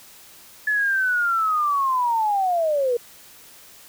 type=linear sweep; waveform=sine; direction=down; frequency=1724 to 466.2 Hz; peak=-18 dBFS; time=0.67-2.97 s; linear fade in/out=5 ms; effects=white hiss -47 dBFS RMS until 3.88 s